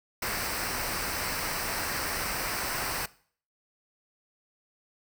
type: noise with comb filter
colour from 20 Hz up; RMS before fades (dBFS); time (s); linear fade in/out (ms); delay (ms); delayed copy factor
pink; -32; 0.22-3.06; 5; 0.29; -0.6
effects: noise-tail reverb RT60 0.5 s tail -20 dB re dry